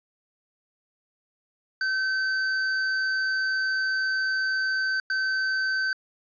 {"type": "tone bursts at uneven times", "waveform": "square", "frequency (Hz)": 1538, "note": "G6", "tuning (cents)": -33, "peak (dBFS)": -24, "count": 2, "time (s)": [[1.81, 5], [5.1, 5.93]], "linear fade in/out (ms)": 2, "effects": ["resampled to 11025 Hz", "10-bit"]}